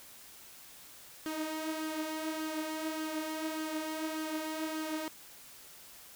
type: tone with flanger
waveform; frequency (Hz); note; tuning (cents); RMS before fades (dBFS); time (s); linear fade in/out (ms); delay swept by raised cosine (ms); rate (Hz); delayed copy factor
sawtooth; 313.9; D#4; +15; -37; 1.26-5.08; 0; 0.62 to 5.42; 1.7; +0.5
effects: white hiss -53 dBFS RMS until 6.15 s

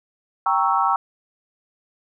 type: chord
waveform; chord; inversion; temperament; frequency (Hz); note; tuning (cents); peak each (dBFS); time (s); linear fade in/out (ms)
sine; G diminished seventh; none; equal; 784 / 932.3 / 1108.7 / 1318.5; G5 / Bb5 / Db6 / Fb6; 0 / 0 / 0 / 0; -22; 0.46-0.96; 2
effects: none

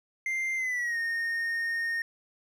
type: tone with pitch glide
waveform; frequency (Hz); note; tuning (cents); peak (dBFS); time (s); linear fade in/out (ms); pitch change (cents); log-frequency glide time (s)
triangle; 2093 to 1843.2; C7 to A#6; 0 to -20; -26; 0.26-2.02; 2; -220; 0.56-0.98
effects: none

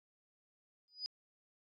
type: tone with exponential growth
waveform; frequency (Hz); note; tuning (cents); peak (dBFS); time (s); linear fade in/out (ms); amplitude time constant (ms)
sine; 4953; D#8; -9; -34; 0.88-1.06; 0; 37
effects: resampled to 16000 Hz

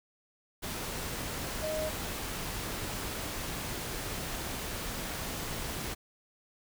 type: tone in noise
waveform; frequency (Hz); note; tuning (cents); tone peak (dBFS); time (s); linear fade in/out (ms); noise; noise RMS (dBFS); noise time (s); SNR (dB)
sine; 622.3; D#5; 0; -32; 1.62-1.9; 20; pink; -37; 0.62-5.95; +2
effects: none

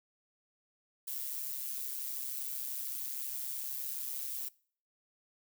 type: noise with amplitude modulation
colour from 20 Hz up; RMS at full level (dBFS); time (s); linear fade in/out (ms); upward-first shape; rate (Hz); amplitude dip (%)
violet; -36; 1.07-4.49; 10; sine; 133; 65
effects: noise-tail reverb RT60 0.5 s tail -23 dB re dry

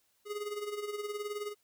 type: tone with tremolo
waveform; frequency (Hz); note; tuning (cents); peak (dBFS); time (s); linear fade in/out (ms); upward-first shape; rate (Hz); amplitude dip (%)
square; 415.3; G#4; 0; -34; 0.25-1.55; 50; sine; 19; 65
effects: white hiss -73 dBFS RMS until 1.63 s

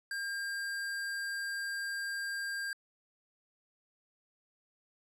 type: tone with sample-and-hold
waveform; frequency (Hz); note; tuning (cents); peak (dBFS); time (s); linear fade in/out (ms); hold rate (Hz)
sine; 1608; G6; +44; -34; 0.11-2.73; 2; 6300
effects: low-pass 11000 Hz 12 dB/octave

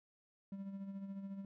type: tone with tremolo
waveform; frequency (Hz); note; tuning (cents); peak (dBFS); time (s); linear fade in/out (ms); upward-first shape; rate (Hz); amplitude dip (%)
triangle; 196; G3; 0; -39; 0.52-1.45; 2; sine; 14; 50
effects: none

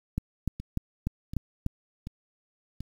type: two click trains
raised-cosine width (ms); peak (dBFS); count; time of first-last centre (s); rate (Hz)
5; -15 / -24; 6 / 4; 0.18-1.664 / 0.6-2.806; 3.37 / 1.36
effects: 8-bit

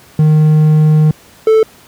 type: tone pair in turn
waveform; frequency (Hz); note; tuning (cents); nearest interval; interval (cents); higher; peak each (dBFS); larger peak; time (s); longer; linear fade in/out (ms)
triangle; 154.1 / 440; D#3 / A4; -16 / 0; octave + tritone; 1816; second; -3; neither; 0.19-1.11 / 1.47-1.63; first; 2
effects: pink hiss -42 dBFS RMS until 1.87 s + high-pass 80 Hz 12 dB/octave

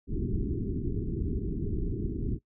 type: low-pass noise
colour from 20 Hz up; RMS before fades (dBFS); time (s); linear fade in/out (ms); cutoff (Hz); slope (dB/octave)
pink; -31; 0.07-2.39; 50; 410; 96
effects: noise-tail reverb RT60 0.1 s tail -20 dB re dry

